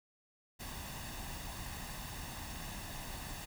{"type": "noise with comb filter", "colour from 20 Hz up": "pink", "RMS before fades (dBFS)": -44, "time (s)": [0.59, 3.46], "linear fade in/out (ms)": 20, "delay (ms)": 1.1, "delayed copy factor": 0.55, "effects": []}